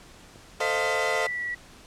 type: clicks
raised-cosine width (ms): 2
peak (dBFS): -35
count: 2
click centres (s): 0.359 / 0.773
type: chord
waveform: 30% pulse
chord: F dominant seventh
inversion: first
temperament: equal with one note detuned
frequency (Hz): 445.4 / 523.3 / 622.3 / 698.5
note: A4 / C5 / Eb5 / F5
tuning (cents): +21 / 0 / 0 / 0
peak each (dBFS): -28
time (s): 0.6-1.27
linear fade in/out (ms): 5
type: tone with pitch glide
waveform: sine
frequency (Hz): 2000 to 1938.6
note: B6 to B6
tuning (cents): +21 to -33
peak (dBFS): -28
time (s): 0.61-1.55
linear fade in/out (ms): 10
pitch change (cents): -54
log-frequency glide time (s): 1.16-1.43
effects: pink hiss -50 dBFS RMS until 1.86 s + low-pass 9000 Hz 12 dB/octave